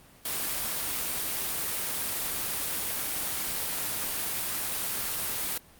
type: noise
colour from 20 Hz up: white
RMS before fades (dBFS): -31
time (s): 0.25-5.58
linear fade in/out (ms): 5
effects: pink hiss -55 dBFS RMS until 5.79 s + Opus 32 kbps